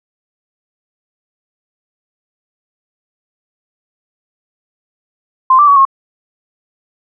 sine tone with pitch steps, 1043 / 1172 / 1130 / 1083 Hz, C6 / D6 / C#6 / C#6, -6 / -4 / +33 / -41 cents, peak -4 dBFS, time 5.5-5.852 s, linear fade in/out 5 ms, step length 88 ms, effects none

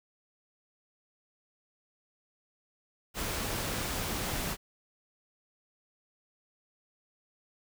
pink noise, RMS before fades -34 dBFS, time 3.14-4.57 s, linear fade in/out 50 ms, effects none

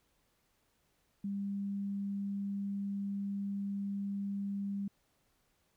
sine tone, 199.4 Hz, G3, 30 cents sharp, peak -34 dBFS, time 1.24-4.88 s, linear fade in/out 5 ms, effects pink hiss -75 dBFS RMS until 5.76 s

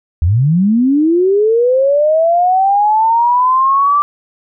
sine linear sweep, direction up, 74.6 to 1174.7 Hz, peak -8 dBFS, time 0.22-4.02 s, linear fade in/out 0 ms, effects none

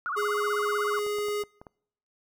sine tone with vibrato, 1273 Hz, D#6, 39 cents sharp, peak -28 dBFS, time 0.06-0.99 s, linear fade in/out 0 ms, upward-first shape sine, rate 16 Hz, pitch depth 250 cents each way
square tone, 415.3 Hz, G#4, in tune, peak -28 dBFS, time 0.16-1.44 s, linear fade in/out 20 ms
clicks, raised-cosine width 1 ms, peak -31 dBFS, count 6, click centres 1.065 / 1.186 / 1.285 / 1.437 / 1.615 / 1.668 s
effects noise-tail reverb RT60 0.7 s tail -26 dB re dry

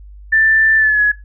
sine tone with pitch glide, 1771 to 1686.1 Hz, A6 to G#6, +11 to +26 cents, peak -9 dBFS, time 0.32-1.12 s, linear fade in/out 10 ms, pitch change -85 cents, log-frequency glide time 0.77-1.01 s, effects noise-tail reverb RT60 0.2 s tail -19 dB re dry + added 50 Hz sine -34 dBFS peak until 1.24 s

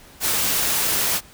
white noise, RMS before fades -21 dBFS, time 0.2-1.21 s, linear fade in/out 50 ms, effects pink hiss -47 dBFS RMS until 1.33 s

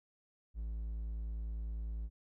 triangle tone, 55 Hz, A1, in tune, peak -35 dBFS, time 0.54-2.1 s, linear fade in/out 50 ms, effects none

